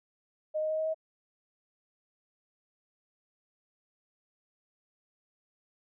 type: tone with pitch steps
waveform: sine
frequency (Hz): 618 / 622.7 / 627.4 / 632.1 / 636.8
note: D#5 / D#5 / D#5 / D#5 / D#5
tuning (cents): -12 / +1 / +14 / +27 / +40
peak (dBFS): -28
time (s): 0.54-0.945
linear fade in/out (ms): 20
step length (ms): 81
effects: none